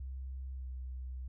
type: tone with pitch glide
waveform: sine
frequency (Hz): 65.5 to 63.78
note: C2 to C2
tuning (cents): +2 to -44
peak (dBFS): -39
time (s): 0-1.28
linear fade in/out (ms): 5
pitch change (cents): -46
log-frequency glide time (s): 0.54-0.68
effects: none